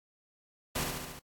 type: noise with echo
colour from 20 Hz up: pink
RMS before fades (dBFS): -32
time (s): 0.75-0.84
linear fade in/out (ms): 10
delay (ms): 71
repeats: 5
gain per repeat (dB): -3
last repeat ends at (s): 1.195
effects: AAC 64 kbps